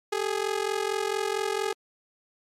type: ring-modulated tone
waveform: sawtooth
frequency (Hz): 415.3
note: G#4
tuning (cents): 0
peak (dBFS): -19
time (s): 0.12-1.73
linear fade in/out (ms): 5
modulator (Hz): 22.2
effects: low-pass 10000 Hz 12 dB/octave + MP3 96 kbps